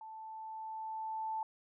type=tone with level ramp; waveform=sine; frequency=880 Hz; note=A5; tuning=in tune; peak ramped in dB=-46 to -34 dBFS; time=0.01-1.43 s; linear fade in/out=2 ms; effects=none